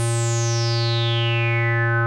square tone with low-pass filter sweep, 116.54 Hz, A#2, in tune, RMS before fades -20 dBFS, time 0-2.06 s, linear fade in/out 0 ms, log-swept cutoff 9500 to 1400 Hz, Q 9.8, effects none

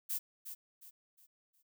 violet noise with echo, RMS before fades -36 dBFS, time 0.09-0.19 s, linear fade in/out 20 ms, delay 360 ms, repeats 4, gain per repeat -9 dB, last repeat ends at 1.63 s, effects none

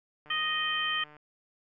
click train, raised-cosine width 0.5 ms, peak -38 dBFS, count 137, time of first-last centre 0.26-1.167 s, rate 150 Hz
harmonic tone, 622.3 Hz, D#5, in tune, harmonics 2 / 3 / 4 / 5, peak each -34 / -32 / -37 / -31 dBFS, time 0.3-1.04 s, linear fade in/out 5 ms
effects none

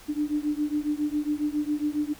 sine beating tone pair, 294.6 / 301.9 Hz, D4 / D4, +6 / +48 cents, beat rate 7.3 Hz, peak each -27 / -28 dBFS, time 0.08-2.14 s, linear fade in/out 20 ms, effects pink hiss -49 dBFS RMS until 2.19 s

